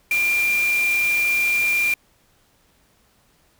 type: tone in noise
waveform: sine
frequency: 2387 Hz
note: D7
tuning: 28 cents sharp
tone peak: -17 dBFS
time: 0.11-1.94 s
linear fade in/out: 2 ms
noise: white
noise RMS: -31 dBFS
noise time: 0.11-1.94 s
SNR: +11 dB
effects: pink hiss -60 dBFS RMS until 3.59 s